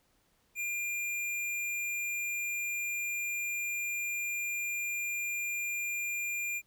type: tone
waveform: square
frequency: 2400 Hz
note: D7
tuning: 37 cents sharp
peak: -33 dBFS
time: 0.55-6.62 s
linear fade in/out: 50 ms
effects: pink hiss -71 dBFS RMS until 6.66 s